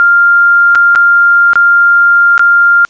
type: tone with dropouts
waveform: sine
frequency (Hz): 1396.9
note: F6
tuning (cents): 0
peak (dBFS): -3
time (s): 0-2.85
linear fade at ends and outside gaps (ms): 0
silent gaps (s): 0.75-0.755 / 0.951-0.958 / 1.533-1.556 / 2.379-2.394
effects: white hiss -46 dBFS RMS until 2.89 s + resampled to 16000 Hz